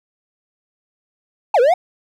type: exponential two-way sweep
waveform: triangle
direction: down then up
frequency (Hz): 932.3 to 458.5 to 762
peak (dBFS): -8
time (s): 1.54-1.74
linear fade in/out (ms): 5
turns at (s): 1.6
effects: none